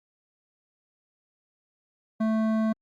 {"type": "tone with hard clipping", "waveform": "sine", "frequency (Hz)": 220, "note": "A3", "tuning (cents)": 0, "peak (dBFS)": -24, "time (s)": [2.2, 2.73], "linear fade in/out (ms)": 10, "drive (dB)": 12, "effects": ["Opus 48 kbps"]}